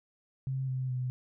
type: tone with pitch steps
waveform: sine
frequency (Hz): 132.8 / 129.69 / 126.66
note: C3 / C3 / B2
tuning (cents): +26 / -15 / +44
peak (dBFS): -30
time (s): 0.47-1.1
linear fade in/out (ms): 0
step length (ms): 210
effects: none